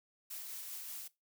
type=noise with tremolo; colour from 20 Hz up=blue; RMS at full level=-44 dBFS; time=0.3-1.08 s; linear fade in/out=10 ms; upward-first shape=sine; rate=5.1 Hz; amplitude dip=25%; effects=noise-tail reverb RT60 0.2 s tail -19 dB re dry